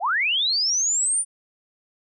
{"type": "linear sweep", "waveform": "sine", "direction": "up", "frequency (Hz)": [618, 9397], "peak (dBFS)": -19, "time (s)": [0, 1.25], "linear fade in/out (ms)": 50, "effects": []}